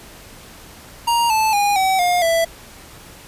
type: tone with pitch steps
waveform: square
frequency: 938 / 875.2 / 816.6 / 761.9 / 710.9 / 663.3 Hz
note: A#5 / A5 / G#5 / G5 / F5 / E5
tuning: +11 / -9 / -29 / -49 / +31 / +11 cents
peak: -15 dBFS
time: 1.07-2.45 s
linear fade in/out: 10 ms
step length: 230 ms
effects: pink hiss -41 dBFS RMS until 3.27 s + resampled to 32000 Hz